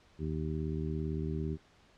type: harmonic tone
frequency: 77.78 Hz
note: D#2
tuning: in tune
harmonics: 1 / 2 / 3 / 4 / 5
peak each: -37 / -36 / -41 / -42 / -41 dBFS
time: 0.18-1.58 s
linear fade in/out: 50 ms
effects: pink hiss -63 dBFS RMS until 1.97 s + low-pass 5000 Hz 12 dB/octave